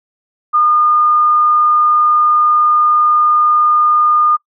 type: tone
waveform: sine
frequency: 1217 Hz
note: D#6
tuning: 39 cents flat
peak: -8 dBFS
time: 0.53-4.37 s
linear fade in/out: 20 ms
effects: noise-tail reverb RT60 0.1 s tail -23 dB re dry